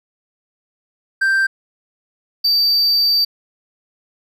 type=tone pair in turn; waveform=triangle; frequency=1570 / 4637 Hz; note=G6 / D8; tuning=+2 / -23 cents; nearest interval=octave + perfect fifth; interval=1875 cents; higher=second; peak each=-11 dBFS; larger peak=neither; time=1.21-1.47 / 2.44-3.25 s; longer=second; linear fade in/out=10 ms; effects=none